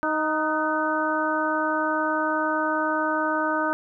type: harmonic tone with a mistuned harmonic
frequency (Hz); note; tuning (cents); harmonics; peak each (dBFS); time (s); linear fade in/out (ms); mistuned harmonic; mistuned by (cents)
311.1; D#4; 0; 1 / 2 / 3 / 4 / 5; -28 / -28 / -28 / -28 / -28; 0.03-3.73; 0; 5; -47
effects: none